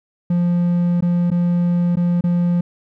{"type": "tone with dropouts", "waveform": "triangle", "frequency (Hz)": 174.61, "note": "F3", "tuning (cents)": 0, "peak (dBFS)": -12, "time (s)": [0.3, 2.61], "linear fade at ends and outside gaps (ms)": 5, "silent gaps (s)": [[1.008, 1.023], [1.304, 1.314], [1.957, 1.969], [2.21, 2.239]], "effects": []}